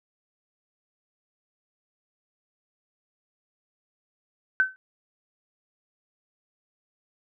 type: tone with exponential decay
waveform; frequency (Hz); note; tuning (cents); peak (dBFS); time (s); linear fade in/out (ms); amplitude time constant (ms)
sine; 1528; G6; -45; -14; 4.6-4.76; 0; 34
effects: none